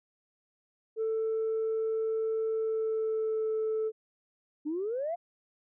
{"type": "tone with pitch glide", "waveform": "sine", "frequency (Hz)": [443.4, 438.1], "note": ["A4", "A4"], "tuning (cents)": [13, -7], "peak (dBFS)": -26, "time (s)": [0.96, 3.92], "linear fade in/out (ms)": 50, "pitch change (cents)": -20, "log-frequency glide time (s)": [2.5, 3.5]}
{"type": "exponential sweep", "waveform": "sine", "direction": "up", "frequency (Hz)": [288.4, 716], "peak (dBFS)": -29, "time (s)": [4.65, 5.16], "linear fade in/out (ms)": 20}
{"effects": ["tanh soft clip ceiling -25 dBFS"]}